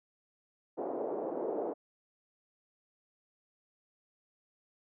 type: band-pass noise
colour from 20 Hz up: pink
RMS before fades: -36 dBFS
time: 0.77-1.74 s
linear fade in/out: 20 ms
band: 340 to 680 Hz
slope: 24 dB/octave
effects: none